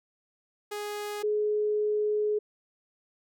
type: tone pair in turn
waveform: sawtooth / sine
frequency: 415.3 / 421.8 Hz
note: G#4 / G#4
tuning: 0 / +27 cents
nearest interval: unison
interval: 27 cents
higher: second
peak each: -29 / -24 dBFS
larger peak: second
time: 0.71-1.23 / 1.23-2.39 s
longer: second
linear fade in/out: 10 ms
effects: none